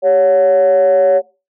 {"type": "tone with frequency modulation", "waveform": "sine", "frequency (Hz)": 560, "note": "C#5", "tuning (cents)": 18, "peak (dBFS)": -6, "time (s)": [0.02, 1.22], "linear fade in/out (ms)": 50, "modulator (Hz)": 168, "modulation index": 0.47, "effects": ["noise-tail reverb RT60 0.3 s tail -20 dB re dry", "tanh soft clip ceiling -5 dBFS"]}